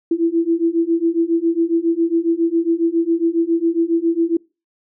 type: beating tone pair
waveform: sine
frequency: 329.6 / 336.9 Hz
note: E4 / E4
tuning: 0 / +38 cents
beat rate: 7.3 Hz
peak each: -18 / -17 dBFS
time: 0.11-4.37 s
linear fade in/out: 5 ms
effects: noise-tail reverb RT60 0.3 s tail -26 dB re dry